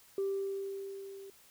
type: tone with level ramp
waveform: sine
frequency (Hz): 392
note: G4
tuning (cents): 0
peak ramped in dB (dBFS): -28 to -46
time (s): 0.18-1.3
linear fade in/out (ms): 2
effects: tanh soft clip ceiling -27 dBFS + white hiss -61 dBFS RMS until 1.5 s